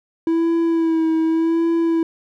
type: tone with vibrato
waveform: triangle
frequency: 327.5 Hz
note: E4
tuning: 11 cents flat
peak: -13 dBFS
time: 0.27-2.03 s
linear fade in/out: 2 ms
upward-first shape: sine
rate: 0.86 Hz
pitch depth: 32 cents each way
effects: none